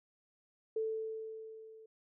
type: tone with level ramp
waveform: sine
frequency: 441.5 Hz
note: A4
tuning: 6 cents sharp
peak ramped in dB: -31 to -53 dBFS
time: 0.76-1.86 s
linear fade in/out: 5 ms
effects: none